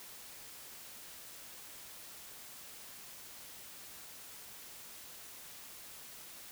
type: silence
effects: white hiss -51 dBFS RMS until 6.51 s